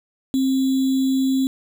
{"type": "tone with sample-and-hold", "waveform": "sine", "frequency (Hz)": 265.1, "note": "C4", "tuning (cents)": 23, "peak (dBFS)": -16, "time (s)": [0.34, 1.47], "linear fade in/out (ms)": 0, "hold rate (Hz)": 3675, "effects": []}